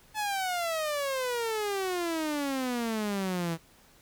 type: exponential sweep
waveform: sawtooth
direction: down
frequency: 868 to 161.7 Hz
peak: -25 dBFS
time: 0.14-3.58 s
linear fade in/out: 50 ms
effects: pink hiss -59 dBFS RMS until 4.01 s